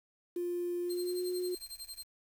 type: tone with pitch glide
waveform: sine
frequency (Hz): 350.8 to 361.1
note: F4 to F#4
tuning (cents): +8 to -42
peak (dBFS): -32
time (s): 0.36-1.55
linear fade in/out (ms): 5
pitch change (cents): +50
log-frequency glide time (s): 0.81-1.2
type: tone with tremolo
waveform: 20% pulse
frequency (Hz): 4169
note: C8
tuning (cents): -7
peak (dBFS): -34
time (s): 0.89-2.04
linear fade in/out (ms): 20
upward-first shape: triangle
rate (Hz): 11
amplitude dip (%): 95
effects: 9-bit